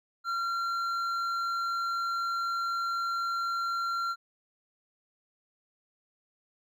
triangle tone with hard clipping, 1372 Hz, F6, 31 cents flat, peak -30 dBFS, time 0.24-4.16 s, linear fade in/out 50 ms, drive 10 dB, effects none

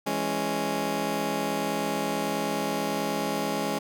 15% pulse chord, C# minor, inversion first, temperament just, 166.31 / 207.9 / 277.2 Hz, E3 / G#3 / C#4, +16 / +2 / 0 cents, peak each -28 / -24 / -24 dBFS, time 0.06-3.79 s, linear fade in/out 10 ms, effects none

